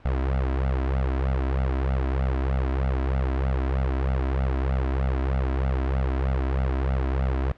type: tone with flanger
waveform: sawtooth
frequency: 66 Hz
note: C2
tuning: 16 cents sharp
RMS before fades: -24 dBFS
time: 0.05-7.52 s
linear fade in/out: 5 ms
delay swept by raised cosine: 1.4 to 3.1 ms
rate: 3.2 Hz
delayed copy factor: +1
effects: pink hiss -52 dBFS RMS until 7.57 s + low-pass 2000 Hz 12 dB/octave